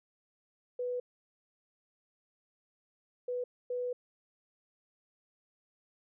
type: tone bursts at uneven times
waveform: sine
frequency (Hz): 493.9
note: B4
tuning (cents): 0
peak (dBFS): -32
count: 3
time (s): 0.79-1 / 3.28-3.44 / 3.7-3.93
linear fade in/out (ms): 5
effects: none